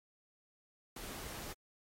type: noise with amplitude modulation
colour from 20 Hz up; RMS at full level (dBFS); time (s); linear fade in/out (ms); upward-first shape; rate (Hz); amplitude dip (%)
pink; -45; 0.96-1.53; 5; sine; 228; 30
effects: AAC 48 kbps